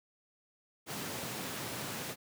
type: high-pass noise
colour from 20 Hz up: pink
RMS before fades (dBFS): -40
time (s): 0.86-2.16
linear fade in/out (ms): 50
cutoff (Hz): 110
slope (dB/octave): 24
effects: none